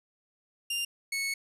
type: tone pair in turn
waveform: sawtooth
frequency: 2794 / 2205 Hz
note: F7 / C#7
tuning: 0 / -10 cents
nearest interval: major third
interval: 410 cents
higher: first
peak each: -26 dBFS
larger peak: neither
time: 0.7-0.85 / 1.12-1.34 s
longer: second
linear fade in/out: 5 ms
effects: resampled to 32000 Hz + 10-bit